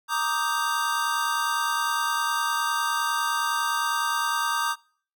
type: chord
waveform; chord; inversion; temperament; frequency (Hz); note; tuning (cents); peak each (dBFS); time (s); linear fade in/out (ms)
square; Eb major seventh; second; equal; 932.3 / 1174.7 / 1244.5 / 1568; Bb5 / D6 / Eb6 / G6; 0 / 0 / 0 / 0; -30; 0.08-4.76; 50
effects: noise-tail reverb RT60 0.5 s tail -25 dB re dry